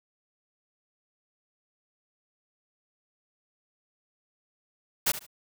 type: noise with echo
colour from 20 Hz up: white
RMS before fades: -24 dBFS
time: 5.06-5.12 s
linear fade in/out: 10 ms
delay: 73 ms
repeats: 2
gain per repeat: -13 dB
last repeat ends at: 5.266 s
effects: none